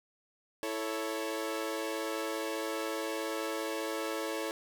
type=chord; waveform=sawtooth; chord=A major; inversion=second; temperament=equal; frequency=329.6 / 440 / 554.4 Hz; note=E4 / A4 / C#5; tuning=0 / 0 / 0 cents; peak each=-34 dBFS; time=0.63-4.51 s; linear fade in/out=0 ms; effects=none